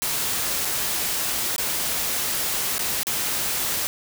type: noise with dropouts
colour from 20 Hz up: white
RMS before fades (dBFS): -25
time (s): 0.02-3.87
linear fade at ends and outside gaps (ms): 0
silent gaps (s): 0.649-0.653 / 1.562-1.581 / 2.782-2.792 / 3.032-3.069
effects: none